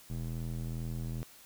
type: tone with band-pass filter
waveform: square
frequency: 41.2 Hz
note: E1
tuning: in tune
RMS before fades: -37 dBFS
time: 0.1-1.23 s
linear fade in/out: 0 ms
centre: 140 Hz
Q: 1.3
effects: white hiss -56 dBFS RMS until 1.45 s